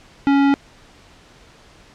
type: tone with tanh clipping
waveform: sine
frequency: 278.9 Hz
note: C#4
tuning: 11 cents sharp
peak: -14 dBFS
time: 0.27-0.54 s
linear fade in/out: 0 ms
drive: 18 dB
effects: pink hiss -48 dBFS RMS until 1.94 s + low-pass 6000 Hz 12 dB/octave